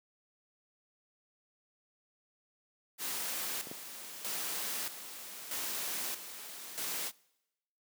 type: noise with tremolo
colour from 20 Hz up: white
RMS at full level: -37 dBFS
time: 2.98-7.12 s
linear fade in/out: 50 ms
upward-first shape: square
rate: 0.79 Hz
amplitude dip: 65%
type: clicks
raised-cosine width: 2 ms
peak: -32 / -27 dBFS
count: 2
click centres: 3.671 / 3.714 s
effects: noise-tail reverb RT60 0.9 s tail -24 dB re dry + high-pass 200 Hz 12 dB/octave